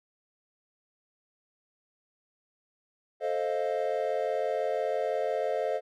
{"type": "chord", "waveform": "triangle", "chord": "F dominant seventh", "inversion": "first", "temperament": "equal with one note detuned", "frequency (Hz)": [440, 526, 622.3, 698.5], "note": ["A4", "C5", "Eb5", "F5"], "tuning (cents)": [0, 9, 0, 0], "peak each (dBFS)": [-31, -30, -30, -32], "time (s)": [3.2, 5.81], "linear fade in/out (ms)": 50, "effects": []}